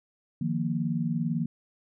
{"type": "chord", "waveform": "sine", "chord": "Eb suspended second", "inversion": "none", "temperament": "equal with one note detuned", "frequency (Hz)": [154.76, 174.61, 233.1], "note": ["Eb3", "F3", "Bb3"], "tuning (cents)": [-9, 0, 0], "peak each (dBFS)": -30, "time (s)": [0.41, 1.46], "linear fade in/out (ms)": 5, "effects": []}